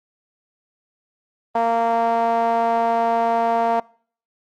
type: tone with band-pass filter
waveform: sawtooth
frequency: 230.7 Hz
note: A#3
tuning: 18 cents flat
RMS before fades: -19 dBFS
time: 1.55-3.8 s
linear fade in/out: 5 ms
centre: 780 Hz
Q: 4.6
effects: noise-tail reverb RT60 0.5 s tail -24 dB re dry + Opus 24 kbps